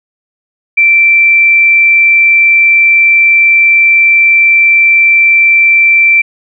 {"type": "tone", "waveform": "sine", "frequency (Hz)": 2343, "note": "D7", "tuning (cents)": -5, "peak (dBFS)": -3, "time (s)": [0.77, 6.22], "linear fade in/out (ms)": 10, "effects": []}